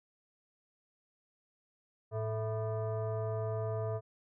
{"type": "tone with frequency modulation", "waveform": "sine", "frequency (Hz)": 110, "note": "A2", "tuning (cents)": 0, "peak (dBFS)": -32, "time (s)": [2.11, 4.01], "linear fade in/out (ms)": 50, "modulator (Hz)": 549, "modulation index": 1.1, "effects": []}